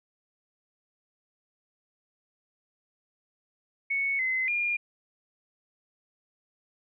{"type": "tone with pitch steps", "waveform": "sine", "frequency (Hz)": [2214, 2049, 2414], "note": ["C#7", "C7", "D7"], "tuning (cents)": [-3, -37, 47], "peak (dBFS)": -25, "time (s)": [3.9, 4.77], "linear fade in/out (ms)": 10, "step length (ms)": 290, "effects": []}